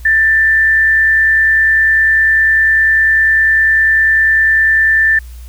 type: tone with amplitude modulation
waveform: sine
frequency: 1775 Hz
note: A6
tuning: 15 cents sharp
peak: -6 dBFS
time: 0.05-5.19 s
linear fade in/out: 5 ms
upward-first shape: sine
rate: 160 Hz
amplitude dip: 25%
effects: added 60 Hz sine -28 dBFS peak until 5.48 s + white hiss -45 dBFS RMS until 5.48 s